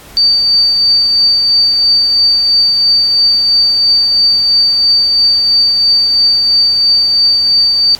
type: tone with tremolo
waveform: sine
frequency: 4607 Hz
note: D8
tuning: 34 cents flat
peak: -5 dBFS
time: 0.17-7.95 s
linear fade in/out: 0 ms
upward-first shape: triangle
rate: 3 Hz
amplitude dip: 35%
effects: pink hiss -36 dBFS RMS until 7.99 s + AAC 64 kbps